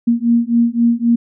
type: beating tone pair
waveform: sine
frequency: 232.9 / 236.7 Hz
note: A#3 / A#3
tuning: -1 / +27 cents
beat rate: 3.8 Hz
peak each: -14 dBFS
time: 0.07-1.16 s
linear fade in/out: 10 ms
effects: none